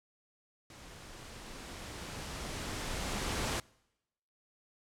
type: noise with level ramp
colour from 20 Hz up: pink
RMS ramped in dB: -52 to -33 dBFS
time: 0.7-3.6 s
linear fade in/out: 2 ms
effects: noise-tail reverb RT60 0.9 s tail -25 dB re dry + low-pass 9000 Hz 12 dB/octave